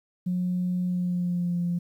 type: tone with pitch glide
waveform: sine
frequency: 180 to 173.97 Hz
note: F#3 to F3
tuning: -47 to -6 cents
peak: -23 dBFS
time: 0.26-1.79 s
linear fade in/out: 10 ms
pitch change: -59 cents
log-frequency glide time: 0.88-1.6 s
effects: tanh soft clip ceiling -19 dBFS + 10-bit